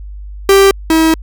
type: tone pair in turn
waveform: 45% pulse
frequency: 392 / 321.5 Hz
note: G4 / E4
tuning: 0 / -43 cents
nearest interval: minor third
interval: 343 cents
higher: first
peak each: -4 / -7 dBFS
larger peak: first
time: 0.49-0.71 / 0.9-1.14 s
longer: second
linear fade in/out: 2 ms
effects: added 50 Hz sine -25 dBFS peak until 1.22 s